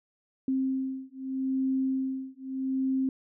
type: beating tone pair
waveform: sine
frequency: 263.9 / 264.7 Hz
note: C4 / C4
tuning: +15 / +20 cents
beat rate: 0.8 Hz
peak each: -30 dBFS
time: 0.48-3.09 s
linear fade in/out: 2 ms
effects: none